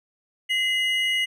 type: tone pair together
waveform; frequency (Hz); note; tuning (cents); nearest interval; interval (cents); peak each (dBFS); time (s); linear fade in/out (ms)
triangle; 2051 / 2900; C7 / F#7; -35 / -35; tritone; 600; -22; 0.49-1.26; 20
effects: none